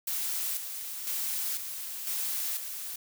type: noise with tremolo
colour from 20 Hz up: blue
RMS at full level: -32 dBFS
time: 0.07-2.96 s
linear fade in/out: 5 ms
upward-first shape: square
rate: 1 Hz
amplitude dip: 50%
effects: none